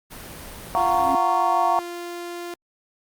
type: noise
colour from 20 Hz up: pink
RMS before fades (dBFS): -38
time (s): 0.1-1.15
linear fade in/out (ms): 20
type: chord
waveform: sine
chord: Gb major seventh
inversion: third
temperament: just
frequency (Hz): 693.7 / 740 / 925 / 1110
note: F5 / Gb5 / Bb5 / Db6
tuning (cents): -12 / 0 / -14 / +2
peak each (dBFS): -23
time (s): 0.75-1.79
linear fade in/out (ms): 0
type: tone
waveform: sawtooth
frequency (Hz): 347.6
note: F4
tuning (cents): -8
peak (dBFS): -27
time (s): 0.77-2.54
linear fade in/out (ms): 2
type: tone with exponential growth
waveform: sine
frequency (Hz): 273.4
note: C#4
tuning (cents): -24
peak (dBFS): -22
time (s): 0.77-1.15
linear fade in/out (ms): 0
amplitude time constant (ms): 81
effects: Opus 32 kbps